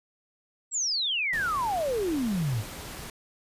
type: exponential sweep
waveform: sine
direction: down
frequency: 7902 to 98 Hz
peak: -25 dBFS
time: 0.71-2.64 s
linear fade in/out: 50 ms
type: noise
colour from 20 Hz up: pink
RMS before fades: -40 dBFS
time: 1.33-3.1 s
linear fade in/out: 2 ms
effects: resampled to 32000 Hz